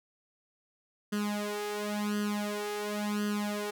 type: tone with flanger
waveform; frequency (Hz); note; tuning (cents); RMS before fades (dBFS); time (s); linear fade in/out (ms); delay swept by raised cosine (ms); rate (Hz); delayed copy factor
sawtooth; 207.7; G#3; 0; -33; 1.12-3.71; 10; 0.64 to 2.34; 0.94; +0.9
effects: none